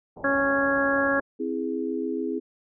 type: low-pass noise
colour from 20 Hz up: white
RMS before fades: -41 dBFS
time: 0.16-1.21 s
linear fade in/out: 10 ms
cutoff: 850 Hz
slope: 48 dB/octave
type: harmonic tone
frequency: 276.7 Hz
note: C#4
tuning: 3 cents flat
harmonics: 1 / 2 / 3 / 4 / 5 / 6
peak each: -27 / -25 / -35 / -30 / -30 / -25 dBFS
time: 0.24-1.2 s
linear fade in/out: 5 ms
type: chord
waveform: sine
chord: C augmented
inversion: none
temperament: equal with one note detuned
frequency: 261.6 / 328.3 / 415.3 Hz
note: C4 / E4 / G#4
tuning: 0 / -7 / 0 cents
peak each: -30 dBFS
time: 1.39-2.4 s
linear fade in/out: 20 ms
effects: none